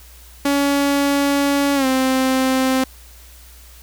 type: tone with pitch glide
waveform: sawtooth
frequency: 282 to 261.6 Hz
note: C#4 to C4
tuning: +30 to 0 cents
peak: -11 dBFS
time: 0.45-2.84 s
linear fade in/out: 5 ms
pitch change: -130 cents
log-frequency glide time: 1.75-1.86 s
effects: added 60 Hz sine -42 dBFS peak until 3.82 s + white hiss -46 dBFS RMS until 3.82 s